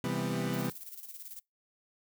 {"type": "chord", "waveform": "30% pulse", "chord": "C major seventh", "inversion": "none", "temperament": "equal with one note detuned", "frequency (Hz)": [130.81, 164.81, 197.36, 246.9], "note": ["C3", "E3", "G3", "B3"], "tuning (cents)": [0, 0, 12, 0], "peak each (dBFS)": -34, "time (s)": [0.04, 0.7], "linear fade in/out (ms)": 2}
{"type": "noise with tremolo", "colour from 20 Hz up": "violet", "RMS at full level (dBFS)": -44, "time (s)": [0.53, 1.4], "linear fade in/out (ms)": 10, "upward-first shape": "square", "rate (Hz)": 18, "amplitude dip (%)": 60}
{"effects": ["noise-tail reverb RT60 0.2 s tail -26 dB re dry"]}